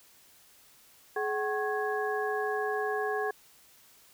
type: tone cluster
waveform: sine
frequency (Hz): 423.1 / 756 / 1089 / 1664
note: G#4 / F#5 / C#6 / G#6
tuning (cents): +32 / +37 / -31 / +3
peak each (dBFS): -31 / -34 / -38 / -35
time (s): 1.16-3.31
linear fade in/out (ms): 5
effects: white hiss -59 dBFS RMS until 4.13 s